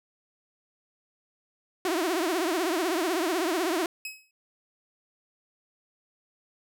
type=tone with vibrato; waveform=sawtooth; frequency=344.4 Hz; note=F4; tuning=24 cents flat; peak=-21 dBFS; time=1.85-3.86 s; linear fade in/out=2 ms; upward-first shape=triangle; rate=16 Hz; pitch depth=220 cents each way
type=tone with exponential decay; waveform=sawtooth; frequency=2557 Hz; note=D#7; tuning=47 cents sharp; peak=-28 dBFS; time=4.05-4.31 s; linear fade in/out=2 ms; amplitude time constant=56 ms
effects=none